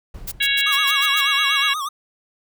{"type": "noise with exponential decay", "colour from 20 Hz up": "brown", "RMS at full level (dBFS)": -33, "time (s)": [0.14, 1.02], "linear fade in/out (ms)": 5, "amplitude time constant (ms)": 190}
{"type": "noise bursts", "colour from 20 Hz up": "blue", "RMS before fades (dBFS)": -28, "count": 7, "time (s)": [0.27, 1.213], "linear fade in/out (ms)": 10, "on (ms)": 49, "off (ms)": 100}
{"type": "harmonic tone", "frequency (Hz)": 554.4, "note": "C#5", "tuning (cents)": 0, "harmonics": [3, 4, 5, 6, 7], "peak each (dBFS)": [-23, -23, -23, -23, -23], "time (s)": [0.4, 1.74], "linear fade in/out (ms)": 10}
{"type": "tone with vibrato", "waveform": "square", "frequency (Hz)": 1171, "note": "D6", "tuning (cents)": -5, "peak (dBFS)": -24, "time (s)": [0.66, 1.89], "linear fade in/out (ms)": 10, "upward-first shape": "sine", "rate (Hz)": 8.3, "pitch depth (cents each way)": 130}
{"effects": []}